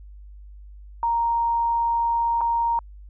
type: tone with dropouts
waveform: sine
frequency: 932.3 Hz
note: A#5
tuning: in tune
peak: -19 dBFS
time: 1.03-2.79 s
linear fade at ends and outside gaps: 1 ms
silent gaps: 2.409-2.414 s
effects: added 50 Hz sine -40 dBFS peak until 3.09 s